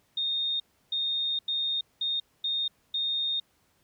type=tone bursts at uneven times; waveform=sine; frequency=3679 Hz; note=A#7; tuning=24 cents flat; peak=-26 dBFS; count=6; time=0.17-0.6 / 0.92-1.39 / 1.48-1.81 / 2.01-2.2 / 2.44-2.68 / 2.94-3.4 s; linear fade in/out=5 ms; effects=pink hiss -68 dBFS RMS until 3.83 s + high-pass 60 Hz 12 dB/octave